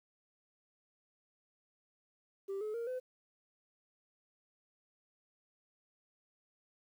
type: tone with pitch steps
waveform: sine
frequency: 392 / 427.5 / 466.2 / 508.4 Hz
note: G4 / A4 / A#4 / C5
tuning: 0 / -50 / 0 / -50 cents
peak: -34 dBFS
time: 2.48-3 s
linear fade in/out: 20 ms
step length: 130 ms
effects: tanh soft clip ceiling -35 dBFS + 11-bit